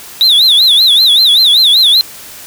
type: tone with vibrato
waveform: triangle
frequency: 3729 Hz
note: A#7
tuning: in tune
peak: -3 dBFS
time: 0.21-2.01 s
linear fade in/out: 0 ms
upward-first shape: sine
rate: 5.2 Hz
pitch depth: 190 cents each way
effects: white hiss -31 dBFS RMS until 2.46 s